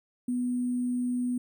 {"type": "tone with sample-and-hold", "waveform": "sine", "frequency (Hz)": 246.9, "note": "B3", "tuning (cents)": 0, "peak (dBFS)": -26, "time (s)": [0.28, 1.38], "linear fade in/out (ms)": 5, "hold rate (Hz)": 8820, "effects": []}